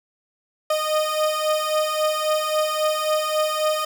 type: beating tone pair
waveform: 30% pulse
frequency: 614 / 617.7 Hz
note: D#5 / D#5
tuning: -23 / -13 cents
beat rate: 3.7 Hz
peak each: -22 / -19 dBFS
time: 0.7-3.85 s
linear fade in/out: 5 ms
effects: none